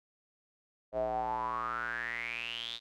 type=tone with band-pass filter sweep; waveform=square; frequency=58.27 Hz; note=A#1; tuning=in tune; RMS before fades=-36 dBFS; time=0.92-2.8 s; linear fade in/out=50 ms; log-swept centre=590 to 3800 Hz; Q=10; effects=none